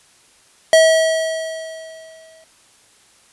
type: tone with exponential decay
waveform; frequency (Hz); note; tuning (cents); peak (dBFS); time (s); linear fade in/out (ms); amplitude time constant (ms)
square; 644; E5; -41; -7; 0.73-2.44; 1; 370
effects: white hiss -52 dBFS RMS until 3.32 s + resampled to 24000 Hz